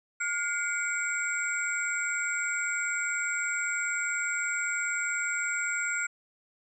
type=tone cluster; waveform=sine; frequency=1423 / 2086 / 2269 / 7610 Hz; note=F6 / C7 / C#7 / A#8; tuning=+32 / -6 / +40 / +35 cents; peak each=-30 / -37 / -35 / -35 dBFS; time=0.2-6.07 s; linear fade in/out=10 ms; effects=none